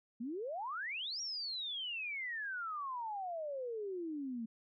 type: exponential two-way sweep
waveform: sine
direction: up then down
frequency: 220.2 to 5720 to 220.2 Hz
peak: -38 dBFS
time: 0.2-4.46 s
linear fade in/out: 10 ms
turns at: 1.21 s
effects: none